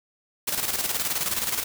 white noise with tremolo, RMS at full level -25 dBFS, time 0.47-1.64 s, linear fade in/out 10 ms, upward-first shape square, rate 19 Hz, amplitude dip 55%, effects none

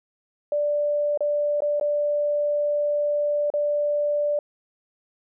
sine tone with dropouts, 587.3 Hz, D5, in tune, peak -20 dBFS, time 0.52-4.39 s, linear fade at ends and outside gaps 2 ms, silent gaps 1.175-1.206 / 1.605-1.62 / 1.798-1.811 / 3.502-3.538 s, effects none

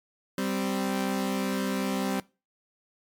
sawtooth tone pair together, 195.1 / 260.4 Hz, G3 / C4, -8 / -8 cents, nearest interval perfect fourth, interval 500 cents, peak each -25 / -26 dBFS, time 0.38-2.2 s, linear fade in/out 2 ms, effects noise-tail reverb RT60 0.3 s tail -22 dB re dry + MP3 96 kbps

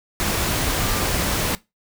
sine tone in noise, 1191 Hz, D6, 24 cents sharp, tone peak -31 dBFS, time 0.8-1.05 s, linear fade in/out 0 ms, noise pink, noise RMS -22 dBFS, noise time 0.2-1.55 s, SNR -12 dB, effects noise-tail reverb RT60 0.2 s tail -19 dB re dry

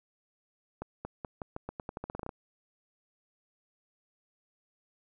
accelerating click train, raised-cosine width 1 ms, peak -23 dBFS, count 16, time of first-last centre 0.82-2.292 s, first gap 230 ms, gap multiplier 0.86, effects none

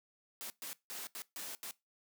white noise bursts at uneven times, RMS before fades -44 dBFS, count 6, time 0.41-0.5 / 0.62-0.73 / 0.9-1.07 / 1.15-1.22 / 1.36-1.55 / 1.63-1.71 s, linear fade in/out 0 ms, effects noise-tail reverb RT60 0.2 s tail -20 dB re dry + high-pass 200 Hz 12 dB/octave

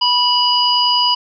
harmonic tone, 981 Hz, B5, 12 cents flat, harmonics 1 / 3 / 5, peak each -16 / -16 / -16 dBFS, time 0.01-1.15 s, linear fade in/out 10 ms, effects none

